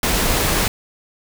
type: noise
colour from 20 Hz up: pink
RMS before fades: -18 dBFS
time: 0.03-0.68 s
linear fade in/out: 2 ms
effects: none